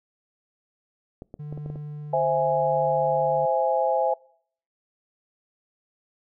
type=clicks; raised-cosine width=2 ms; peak=-25 dBFS; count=7; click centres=1.221 / 1.341 / 1.526 / 1.576 / 1.661 / 1.701 / 1.758 s
type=tone with tremolo; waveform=triangle; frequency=148.7 Hz; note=D3; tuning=22 cents sharp; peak=-30 dBFS; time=1.39-3.46 s; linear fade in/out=10 ms; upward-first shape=triangle; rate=0.87 Hz; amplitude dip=25%
type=chord; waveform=sine; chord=C augmented; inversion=none; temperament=equal; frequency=523.3 / 659.3 / 830.6 Hz; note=C5 / E5 / G#5; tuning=0 / 0 / 0 cents; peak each=-24 dBFS; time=2.13-4.14 s; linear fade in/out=5 ms
effects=noise-tail reverb RT60 0.6 s tail -25 dB re dry